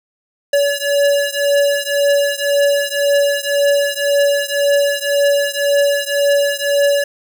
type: beating tone pair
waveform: square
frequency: 568 / 569.9 Hz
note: C#5 / C#5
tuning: +42 / +48 cents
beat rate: 1.9 Hz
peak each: -16 / -17 dBFS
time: 0.53-7.04 s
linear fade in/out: 5 ms
effects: none